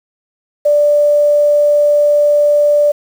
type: tone with quantisation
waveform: sine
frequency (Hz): 587.3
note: D5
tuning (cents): 0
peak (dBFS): -7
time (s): 0.65-2.92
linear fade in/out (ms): 10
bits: 6
effects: none